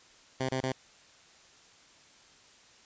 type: tone bursts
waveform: 10% pulse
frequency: 130.81 Hz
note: C3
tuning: in tune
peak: -21 dBFS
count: 3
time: 0.4-0.722 s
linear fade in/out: 5 ms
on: 90 ms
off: 26 ms
effects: white hiss -58 dBFS RMS until 2.85 s + resampled to 16000 Hz